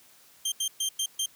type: tone bursts at uneven times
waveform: 20% pulse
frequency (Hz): 3164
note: G7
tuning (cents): +15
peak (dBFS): -21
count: 5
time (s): 0.45-0.52 / 0.6-0.68 / 0.8-0.89 / 0.99-1.06 / 1.19-1.26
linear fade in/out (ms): 5
effects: white hiss -57 dBFS RMS until 1.35 s + high-pass 60 Hz 12 dB/octave